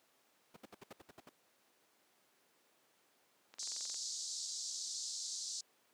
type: noise bursts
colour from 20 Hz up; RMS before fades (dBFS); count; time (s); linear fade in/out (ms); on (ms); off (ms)
brown; -44; 9; 0.54-1.293; 5; 25; 66
type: click train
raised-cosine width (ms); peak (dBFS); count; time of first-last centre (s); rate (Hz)
0.2; -36; 10; 3.54-3.944; 22.3
type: band-pass noise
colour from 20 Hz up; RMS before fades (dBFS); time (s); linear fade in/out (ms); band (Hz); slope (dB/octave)
white; -43; 3.59-5.61; 5; 4100 to 7500; 48
effects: pink hiss -72 dBFS RMS until 5.93 s + high-pass 300 Hz 12 dB/octave